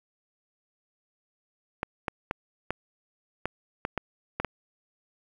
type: clicks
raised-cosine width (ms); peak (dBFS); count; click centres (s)
0.5; -13; 9; 1.831 / 2.082 / 2.311 / 2.706 / 3.456 / 3.851 / 3.977 / 4.4 / 4.447
effects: 8-bit